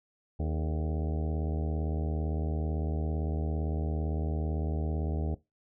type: harmonic tone with a mistuned harmonic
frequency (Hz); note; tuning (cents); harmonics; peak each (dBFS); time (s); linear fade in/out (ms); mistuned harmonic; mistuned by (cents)
77.78; D#2; 0; 1 / 2 / 3 / 4 / 5 / 6 / 7 / 8 / 9 / 10; -30 / -36 / -40 / -42 / -44 / -46 / -47 / -48 / -49 / -50; 0.39-5.35; 10; 5; +89
effects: noise-tail reverb RT60 0.2 s tail -18 dB re dry